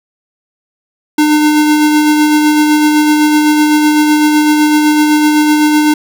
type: tone with tremolo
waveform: square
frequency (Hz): 302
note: D4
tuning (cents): +48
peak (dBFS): -6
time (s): 1.18-5.94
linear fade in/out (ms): 5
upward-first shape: sine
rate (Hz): 7.9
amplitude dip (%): 30
effects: none